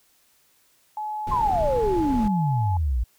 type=tone; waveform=sine; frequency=852 Hz; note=G#5; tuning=44 cents sharp; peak=-27 dBFS; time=0.97-2.77 s; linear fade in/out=2 ms
type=noise; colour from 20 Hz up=brown; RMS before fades=-30 dBFS; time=1.27-2.28 s; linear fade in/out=2 ms
type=exponential sweep; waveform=sine; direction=down; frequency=1087 to 54.2 Hz; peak=-20 dBFS; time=1.31-3.04 s; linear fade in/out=10 ms
effects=white hiss -62 dBFS RMS until 3.18 s